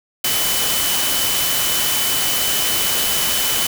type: tone in noise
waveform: sine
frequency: 3012 Hz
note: F#7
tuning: 30 cents sharp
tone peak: -24 dBFS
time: 0.24-3.67 s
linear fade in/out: 5 ms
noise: white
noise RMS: -19 dBFS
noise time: 0.24-3.67 s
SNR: -8 dB
effects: none